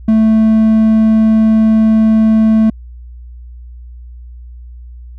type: tone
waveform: triangle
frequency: 220 Hz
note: A3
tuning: in tune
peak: -4 dBFS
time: 0.08-2.7 s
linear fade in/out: 5 ms
effects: added 60 Hz sine -29 dBFS peak until 5.18 s